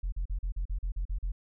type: tone bursts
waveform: sine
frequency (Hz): 43.35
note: F1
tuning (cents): -12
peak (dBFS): -27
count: 10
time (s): 0.03-1.32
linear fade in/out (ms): 10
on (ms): 93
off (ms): 40
effects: tanh soft clip ceiling -26 dBFS